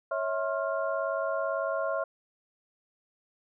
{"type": "tone cluster", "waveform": "sine", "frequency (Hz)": [552, 650, 1070, 1393], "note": ["C#5", "E5", "C6", "F6"], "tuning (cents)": [-7, -24, 38, -5], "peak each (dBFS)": [-32, -31, -35, -36], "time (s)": [0.11, 2.04], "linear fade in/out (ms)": 5, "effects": []}